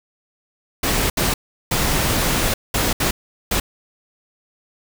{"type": "noise bursts at uneven times", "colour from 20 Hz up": "pink", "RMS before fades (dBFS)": -19, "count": 6, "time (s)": [[0.83, 1.1], [1.17, 1.34], [1.71, 2.54], [2.74, 2.93], [3, 3.11], [3.51, 3.6]], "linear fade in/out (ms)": 5, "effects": []}